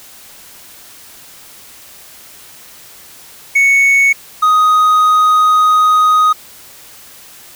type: tone pair in turn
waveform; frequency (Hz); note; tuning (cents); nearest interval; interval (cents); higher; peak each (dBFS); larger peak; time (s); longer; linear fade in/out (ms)
triangle; 2217 / 1249.5; C#7 / D#6; 0 / +7; minor seventh; 993; first; -5; neither; 3.55-4.13 / 4.42-6.33; second; 10
effects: white hiss -38 dBFS RMS until 7.55 s